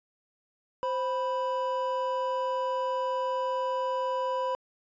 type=tone pair together; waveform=triangle; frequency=522.6 / 987.8 Hz; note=C5 / B5; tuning=-2 / 0 cents; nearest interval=major seventh; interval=1102 cents; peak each=-28 dBFS; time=0.83-4.55 s; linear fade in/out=0 ms; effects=resampled to 16000 Hz